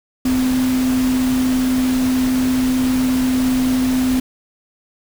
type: tone in noise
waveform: sine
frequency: 256.2 Hz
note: C4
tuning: 36 cents flat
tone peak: -14 dBFS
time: 0.25-4.2 s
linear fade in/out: 5 ms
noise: pink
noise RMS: -27 dBFS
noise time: 0.25-4.2 s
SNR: +10 dB
effects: none